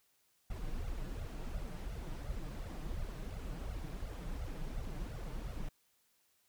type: noise with flanger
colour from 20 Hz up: brown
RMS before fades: -41 dBFS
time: 0.5-5.69 s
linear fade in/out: 5 ms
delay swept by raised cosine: 1.4 to 6.7 ms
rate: 2.8 Hz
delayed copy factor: +1
effects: white hiss -74 dBFS RMS until 6.48 s